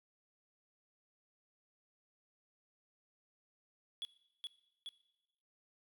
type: tone with echo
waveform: triangle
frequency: 3380 Hz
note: G#7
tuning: 30 cents sharp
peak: -37 dBFS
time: 4.02-4.05 s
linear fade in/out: 0 ms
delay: 420 ms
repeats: 2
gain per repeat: -2 dB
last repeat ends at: 4.89 s
effects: noise-tail reverb RT60 1.0 s tail -18 dB re dry